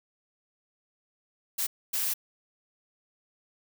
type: noise bursts at uneven times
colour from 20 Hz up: blue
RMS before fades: -29 dBFS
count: 2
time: 1.58-1.67 / 1.93-2.14 s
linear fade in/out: 10 ms
effects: none